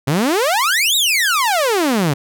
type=exponential two-way sweep; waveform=sawtooth; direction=up then down; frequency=127.7 to 3918 to 132.5 Hz; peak=-10 dBFS; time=0.07-2.14 s; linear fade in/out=10 ms; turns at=0.96 s; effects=none